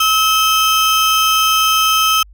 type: tone pair together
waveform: 35% pulse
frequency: 1292 / 3116 Hz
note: E6 / G7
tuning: -35 / -11 cents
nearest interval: octave + minor third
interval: 1524 cents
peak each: -11 / -14 dBFS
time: 0-2.23 s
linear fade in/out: 5 ms
effects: added 50 Hz sine -39 dBFS peak until 2.33 s